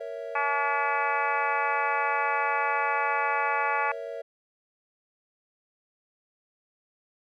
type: chord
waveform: triangle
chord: A# diminished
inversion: none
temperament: equal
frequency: 466.2 / 554.4 / 659.3 Hz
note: A#4 / C#5 / E5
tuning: 0 / 0 / 0 cents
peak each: -36 dBFS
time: 0-4.22 s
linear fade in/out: 10 ms
type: harmonic tone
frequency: 285.7 Hz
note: D4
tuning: 48 cents flat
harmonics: 3 / 4 / 5 / 6 / 7 / 8 / 9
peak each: -28 / -30 / -32 / -34 / -35 / -36 / -37 dBFS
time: 0.35-3.92 s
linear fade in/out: 5 ms
effects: none

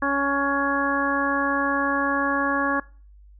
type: harmonic tone with a mistuned harmonic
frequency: 278.9 Hz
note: C#4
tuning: 11 cents sharp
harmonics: 1 / 2 / 3 / 4 / 5 / 6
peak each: -26 / -29 / -31 / -25 / -31 / -26 dBFS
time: 0.02-2.8 s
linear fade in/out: 5 ms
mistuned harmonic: 5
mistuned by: +15 cents
effects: noise-tail reverb RT60 0.4 s tail -22 dB re dry + added 50 Hz sine -46 dBFS peak until 3.39 s

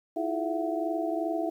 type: tone cluster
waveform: sine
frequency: 324.2 / 346.8 / 420.6 / 670 / 743 Hz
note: E4 / F4 / G#4 / E5 / F#5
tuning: -29 / -12 / +22 / +28 / +7 cents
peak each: -31 / -36 / -38 / -31 / -37 dBFS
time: 0.16-1.5 s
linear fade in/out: 10 ms
effects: 10-bit

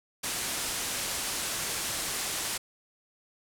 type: low-pass noise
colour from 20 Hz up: white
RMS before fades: -33 dBFS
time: 0.23-2.58 s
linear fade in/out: 10 ms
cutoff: 11000 Hz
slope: 24 dB/octave
effects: none

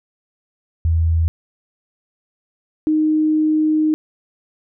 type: tone pair in turn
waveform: sine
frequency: 82 / 309.6 Hz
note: E2 / D#4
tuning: -9 / -9 cents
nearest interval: octave + major seventh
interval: 2300 cents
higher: second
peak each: -13 / -13 dBFS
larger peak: neither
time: 0.85-1.28 / 2.87-3.94 s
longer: second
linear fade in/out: 0 ms
effects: none

